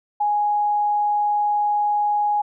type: tone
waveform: sine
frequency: 830.6 Hz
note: G#5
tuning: in tune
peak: -17 dBFS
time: 0.2-2.42 s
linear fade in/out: 10 ms
effects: none